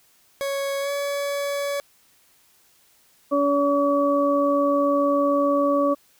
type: tone with pitch glide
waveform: 40% pulse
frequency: 554.4 to 566.7 Hz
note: C#5 to C#5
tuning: 0 to +38 cents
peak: -23 dBFS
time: 0.41-1.8 s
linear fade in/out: 0 ms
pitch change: +38 cents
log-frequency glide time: 0.8-0.91 s
type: harmonic tone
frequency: 284.4 Hz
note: C#4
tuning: 45 cents sharp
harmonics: 1 / 2 / 4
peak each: -22 / -20 / -24 dBFS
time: 3.31-5.95 s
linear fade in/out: 20 ms
effects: white hiss -59 dBFS RMS until 6.19 s